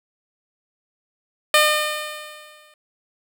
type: tone with exponential decay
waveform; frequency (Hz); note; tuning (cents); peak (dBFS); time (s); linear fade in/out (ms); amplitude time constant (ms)
10% pulse; 606; D#5; -46; -3; 1.54-2.74; 2; 260
effects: none